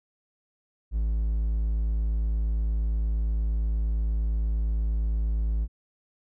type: tone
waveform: triangle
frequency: 54.3 Hz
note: A1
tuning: 22 cents flat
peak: -21 dBFS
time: 0.91-5.68 s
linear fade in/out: 50 ms
effects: none